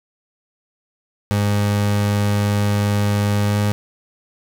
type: tone with pitch glide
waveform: 30% pulse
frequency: 102.7 to 103.53 Hz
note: G#2 to G#2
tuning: -19 to -5 cents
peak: -13 dBFS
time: 1.31-3.72 s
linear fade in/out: 0 ms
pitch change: +14 cents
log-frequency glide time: 3.43-3.58 s
effects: none